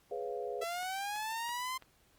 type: chord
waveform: sine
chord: C# dominant seventh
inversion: second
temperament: equal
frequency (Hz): 415.3 / 493.9 / 554.4 / 698.5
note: G#4 / B4 / C#5 / E#5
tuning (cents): 0 / 0 / 0 / 0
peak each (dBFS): -40 / -40 / -44 / -43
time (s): 0.11-0.64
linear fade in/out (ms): 5
type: linear sweep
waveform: sawtooth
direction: up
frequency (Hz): 659.3 to 1046.5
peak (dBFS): -32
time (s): 0.61-1.78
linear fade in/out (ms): 10
type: click train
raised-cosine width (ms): 0.3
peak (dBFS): -36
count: 4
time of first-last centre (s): 0.83-1.823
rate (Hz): 3.02
effects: pink hiss -68 dBFS RMS until 2.18 s + Opus 48 kbps